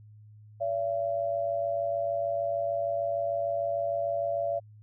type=tone pair together; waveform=sine; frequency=571 / 677.6 Hz; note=D5 / E5; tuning=-49 / +48 cents; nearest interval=minor third; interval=297 cents; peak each=-30 / -29 dBFS; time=0.6-4.6 s; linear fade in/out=20 ms; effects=added 106 Hz sine -49 dBFS peak until 4.82 s